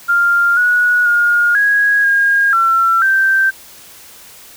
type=tone with pitch steps; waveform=sine; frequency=1397 / 1461 / 1424 / 1654 / 1624 / 1351 / 1563 Hz; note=F6 / F#6 / F6 / G#6 / G#6 / E6 / G6; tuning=0 / -22 / +33 / -8 / -39 / +42 / -6 cents; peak=-9 dBFS; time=0.08-3.51 s; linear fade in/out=20 ms; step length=490 ms; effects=white hiss -39 dBFS RMS until 4.56 s